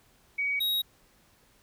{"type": "tone pair in turn", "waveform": ["sine", "square"], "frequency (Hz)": [2259, 3799], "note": ["C#7", "A#7"], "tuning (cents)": [32, 32], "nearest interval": "major sixth", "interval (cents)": 900, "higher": "second", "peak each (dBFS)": -26, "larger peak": "neither", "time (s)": [[0.38, 0.6], [0.6, 0.82]], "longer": "neither", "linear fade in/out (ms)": 10, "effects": ["pink hiss -63 dBFS RMS until 1.62 s"]}